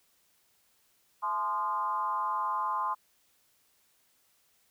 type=tone with frequency modulation; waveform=sine; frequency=1038 Hz; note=C6; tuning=14 cents flat; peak=-28 dBFS; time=1.22-2.95 s; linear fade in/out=20 ms; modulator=185 Hz; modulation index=0.92; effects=white hiss -69 dBFS RMS until 4.7 s